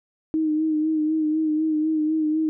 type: tone with vibrato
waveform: sine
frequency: 311.2 Hz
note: D#4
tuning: in tune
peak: -19 dBFS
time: 0.34-2.49 s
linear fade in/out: 0 ms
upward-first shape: sine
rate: 4 Hz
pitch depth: 36 cents each way
effects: none